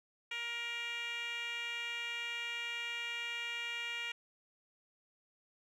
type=tone with band-pass filter; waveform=10% pulse; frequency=471 Hz; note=A#4; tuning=18 cents sharp; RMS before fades=-40 dBFS; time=0.31-4.12 s; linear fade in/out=5 ms; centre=2600 Hz; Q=2.7; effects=none